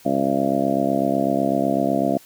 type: harmonic tone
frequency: 68 Hz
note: C#2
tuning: 33 cents flat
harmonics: 2 / 3 / 4 / 5 / 6 / 7 / 8 / 9 / 10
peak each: -33 / -25 / -23 / -27 / -33 / -34 / -29 / -26 / -23 dBFS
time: 0.05-2.18 s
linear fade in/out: 10 ms
effects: white hiss -49 dBFS RMS until 2.25 s